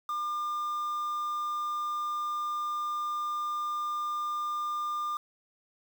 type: tone with quantisation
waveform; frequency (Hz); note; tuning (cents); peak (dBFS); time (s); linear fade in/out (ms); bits
triangle; 1200; D6; +37; -28; 0.09-5.17; 2; 8
effects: none